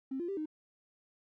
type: tone with pitch steps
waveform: triangle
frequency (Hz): 266 / 345.5 / 393.7 / 308.9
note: C4 / F4 / G4 / D#4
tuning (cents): +29 / -19 / +8 / -12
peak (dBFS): -30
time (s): 0.11-0.458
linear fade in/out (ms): 10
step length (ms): 87
effects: tanh soft clip ceiling -32 dBFS